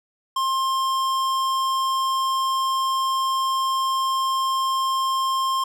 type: tone with tanh clipping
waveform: sine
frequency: 1060 Hz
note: C6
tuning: 22 cents sharp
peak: -22 dBFS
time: 0.36-5.64 s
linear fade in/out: 5 ms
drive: 18 dB
effects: none